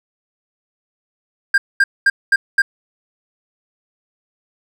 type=tone bursts; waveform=triangle; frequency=1600 Hz; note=G6; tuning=35 cents sharp; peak=-7 dBFS; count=5; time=1.54-2.62 s; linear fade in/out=5 ms; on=40 ms; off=220 ms; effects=none